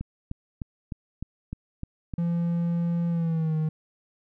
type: click train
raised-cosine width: 5 ms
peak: -20 dBFS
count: 8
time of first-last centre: 0.01-2.138 s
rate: 3.29 Hz
type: tone with pitch glide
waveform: triangle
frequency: 170.6 to 156.44 Hz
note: F3 to D#3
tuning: -40 to +10 cents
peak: -21 dBFS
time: 2.18-3.69 s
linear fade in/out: 5 ms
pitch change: -150 cents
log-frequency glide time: 3.09-3.56 s
effects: none